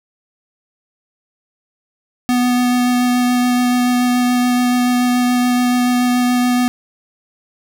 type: tone with vibrato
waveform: square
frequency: 246.9 Hz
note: B3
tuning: in tune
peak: -13 dBFS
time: 2.29-6.68 s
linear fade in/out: 0 ms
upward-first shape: sine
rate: 7 Hz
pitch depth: 9 cents each way
effects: none